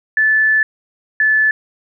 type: tone pair in turn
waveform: sine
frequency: 1744 / 1737.4 Hz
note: A6 / A6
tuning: -16 / -22 cents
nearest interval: unison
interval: 6 cents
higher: first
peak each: -10 dBFS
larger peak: neither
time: 0.17-0.63 / 1.2-1.51 s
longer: first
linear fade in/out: 2 ms
effects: none